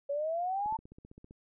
sine exponential sweep, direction up, 556 to 904 Hz, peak -30 dBFS, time 0.09-0.77 s, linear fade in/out 10 ms
click train, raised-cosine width 3 ms, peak -38 dBFS, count 11, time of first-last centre 0.66-1.309 s, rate 15.4 Hz
effects none

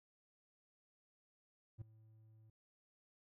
triangle tone with ADSR envelope, 110 Hz, A2, in tune, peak -40 dBFS, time 1.78-2.5 s, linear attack 34 ms, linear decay 7 ms, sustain -20 dB, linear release 4 ms, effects none

